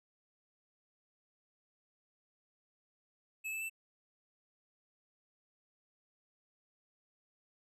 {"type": "tone with pitch steps", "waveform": "square", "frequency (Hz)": [2600, 2629, 2658], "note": ["E7", "E7", "E7"], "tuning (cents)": [-24, -5, 14], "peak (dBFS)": -38, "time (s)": [3.44, 3.698], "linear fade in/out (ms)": 20, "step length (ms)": 86, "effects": []}